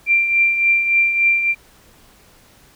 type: tone with tremolo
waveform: sine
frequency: 2366 Hz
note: D7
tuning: 12 cents sharp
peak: -10 dBFS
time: 0.06-1.55 s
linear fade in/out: 50 ms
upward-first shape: triangle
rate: 3.5 Hz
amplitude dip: 60%
effects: pink hiss -50 dBFS RMS until 2.75 s